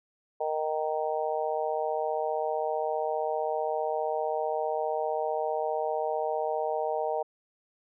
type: harmonic tone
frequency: 155.3 Hz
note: D#3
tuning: 3 cents flat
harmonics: 3 / 4 / 5 / 6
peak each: -32 / -31 / -32 / -37 dBFS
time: 0.4-7.23 s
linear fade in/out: 10 ms
effects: none